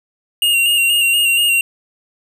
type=tone with vibrato; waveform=square; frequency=2800 Hz; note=F7; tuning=4 cents sharp; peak=-12 dBFS; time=0.42-1.61 s; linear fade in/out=2 ms; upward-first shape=square; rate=4.2 Hz; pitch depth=29 cents each way; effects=none